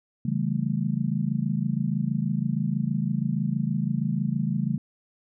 sine chord, A dominant seventh, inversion first, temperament equal with one note detuned, 138.59 / 164.81 / 193.75 / 220 Hz, C#3 / E3 / G3 / A3, 0 / 0 / -20 / 0 cents, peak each -28 / -29 / -29 / -29 dBFS, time 0.25-4.78 s, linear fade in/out 5 ms, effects none

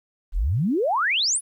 sine exponential sweep, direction up, 32.7 to 10680 Hz, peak -19 dBFS, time 0.32-1.41 s, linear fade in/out 50 ms, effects 10-bit

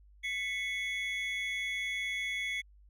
triangle tone cluster, 1997 / 2202 / 3392 Hz, B6 / C#7 / G#7, +19 / -12 / +36 cents, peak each -37 / -33 / -39 dBFS, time 0.23-2.62 s, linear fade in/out 20 ms, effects added 50 Hz sine -56 dBFS peak until 2.89 s

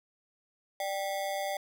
square ring-modulated tone, 686 Hz, F5, 31 cents flat, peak -29 dBFS, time 0.8-1.57 s, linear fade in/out 2 ms, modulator 95.6 Hz, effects none

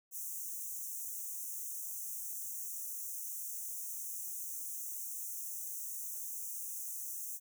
white high-pass noise, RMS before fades -42 dBFS, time 0.11-7.4 s, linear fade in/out 50 ms, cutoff 5900 Hz, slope 96 dB/octave, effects none

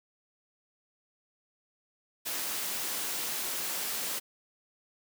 white high-pass noise, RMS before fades -34 dBFS, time 2.25-4.2 s, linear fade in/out 20 ms, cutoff 190 Hz, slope 12 dB/octave, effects none

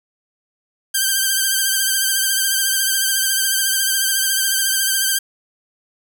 5% pulse tone with vibrato, 1568 Hz, G6, in tune, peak -5 dBFS, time 0.94-5.19 s, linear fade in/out 10 ms, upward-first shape triangle, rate 14 Hz, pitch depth 46 cents each way, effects none

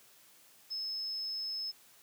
sine tone, 5200 Hz, E8, 24 cents flat, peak -35 dBFS, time 0.7-1.72 s, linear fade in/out 20 ms, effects white hiss -61 dBFS RMS until 2.02 s + high-pass 100 Hz 12 dB/octave

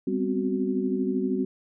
sine tone cluster, 197.8 / 250.8 / 263.5 / 371.7 Hz, G3 / B3 / C4 / F#4, +16 / +27 / +12 / +8 cents, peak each -29 dBFS, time 0.07-1.45 s, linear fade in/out 5 ms, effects none

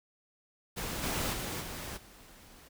pink noise with level steps, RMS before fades -37 / -33 / -37 / -41 / -55 dBFS, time 0.76-2.69 s, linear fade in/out 20 ms, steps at 1.02 / 1.32 / 1.6 / 1.96 s, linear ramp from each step 20 ms, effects none

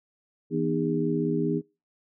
harmonic tone with a mistuned harmonic, 81.2 Hz, E2, 26 cents flat, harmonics 2 / 3 / 4 / 5, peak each -29 / -29 / -29 / -29 dBFS, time 0.5-1.62 s, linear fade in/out 50 ms, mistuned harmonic 4, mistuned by -88 cents, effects noise-tail reverb RT60 0.3 s tail -25 dB re dry

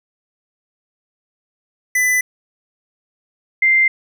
square / sine tone pair in turn, 2000 / 2090 Hz, B6 / C7, +21 / -2 cents, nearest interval minor second, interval 77 cents, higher second, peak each -14 / -10 dBFS, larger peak second, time 1.95-2.21 / 3.62-3.88 s, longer neither, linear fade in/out 5 ms, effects none

